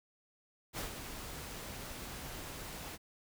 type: noise with ADSR envelope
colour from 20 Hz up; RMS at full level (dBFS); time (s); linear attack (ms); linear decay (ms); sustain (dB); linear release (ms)
pink; -38; 0.73-2.98; 54; 120; -7; 37
effects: none